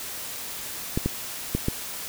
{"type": "clicks", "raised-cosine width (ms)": 3, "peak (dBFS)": -10, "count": 4, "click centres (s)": [0.975, 1.06, 1.55, 1.684], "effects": ["white hiss -35 dBFS RMS until 2.08 s"]}